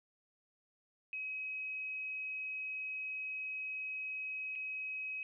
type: tone with dropouts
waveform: sine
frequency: 2543 Hz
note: D#7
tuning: 37 cents sharp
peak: -38 dBFS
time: 1.13-5.23 s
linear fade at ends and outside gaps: 1 ms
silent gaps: 4.554-4.558 s
effects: none